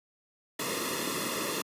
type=noise with comb filter; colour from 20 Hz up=pink; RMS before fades=-32 dBFS; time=0.59-1.62 s; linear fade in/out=5 ms; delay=1.3 ms; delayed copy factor=-0.8; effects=high-pass 200 Hz 12 dB/octave + resampled to 32000 Hz